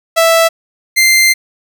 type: tone pair in turn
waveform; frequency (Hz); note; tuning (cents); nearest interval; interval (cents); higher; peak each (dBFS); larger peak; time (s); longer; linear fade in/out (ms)
sawtooth; 659.3 / 2087; E5 / C7; 0 / -5; octave + minor sixth; 1995; second; -3; neither; 0.16-0.49 / 0.96-1.34; second; 20
effects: none